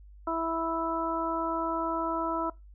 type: harmonic tone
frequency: 328.8 Hz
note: E4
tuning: 4 cents flat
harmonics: 1 / 2 / 3 / 4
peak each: -33 / -33 / -33 / -33 dBFS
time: 0.27-2.5 s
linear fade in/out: 5 ms
effects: noise-tail reverb RT60 0.2 s tail -21 dB re dry + added 50 Hz sine -48 dBFS peak until 2.74 s